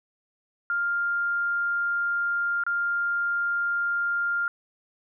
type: tone with dropouts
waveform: sine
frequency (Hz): 1400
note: F6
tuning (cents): +4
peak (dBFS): -23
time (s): 0.7-4.48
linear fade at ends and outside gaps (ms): 1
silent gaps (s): 2.637-2.665
effects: none